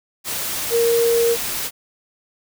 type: tone in noise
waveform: sine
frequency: 466.2 Hz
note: A#4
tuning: in tune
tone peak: -14 dBFS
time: 0.7-1.37 s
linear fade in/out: 50 ms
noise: white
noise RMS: -25 dBFS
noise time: 0.24-1.71 s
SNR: +8 dB
effects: none